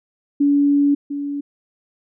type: tone pair in turn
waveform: sine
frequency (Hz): 285.3 / 285.3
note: C#4 / C#4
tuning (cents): +50 / +50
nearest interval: unison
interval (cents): 0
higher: neither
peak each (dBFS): -12 / -22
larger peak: first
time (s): 0.4-0.95 / 1.1-1.41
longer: first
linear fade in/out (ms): 10
effects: none